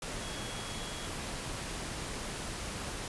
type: tone in noise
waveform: sine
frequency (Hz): 3332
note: G#7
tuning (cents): +5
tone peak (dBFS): -47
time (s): 0.22-1.06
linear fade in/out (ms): 2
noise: pink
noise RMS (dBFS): -39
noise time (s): 0.02-3.08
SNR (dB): -11
effects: resampled to 24000 Hz